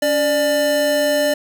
square tone pair together, 282.8 / 593 Hz, C#4 / D5, +35 / +17 cents, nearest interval octave + minor second, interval 1282 cents, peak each -24 / -16 dBFS, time 0.02-1.34 s, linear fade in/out 5 ms, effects none

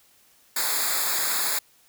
white noise with comb filter, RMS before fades -25 dBFS, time 0.56-1.59 s, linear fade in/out 5 ms, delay 0.34 ms, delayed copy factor -1, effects white hiss -59 dBFS RMS until 1.88 s

